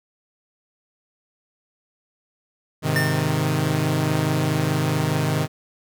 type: chord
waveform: sawtooth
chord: Ab major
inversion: none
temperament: equal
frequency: 103.83 / 130.81 / 155.56 Hz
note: Ab2 / C3 / Eb3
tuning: 0 / 0 / 0 cents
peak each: -24 / -20 / -18 dBFS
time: 2.82-5.48 s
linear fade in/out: 50 ms
type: tone with exponential decay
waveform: square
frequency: 1800 Hz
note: A6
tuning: 39 cents sharp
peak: -19 dBFS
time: 2.96-3.47 s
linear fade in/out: 1 ms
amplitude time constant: 110 ms
effects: none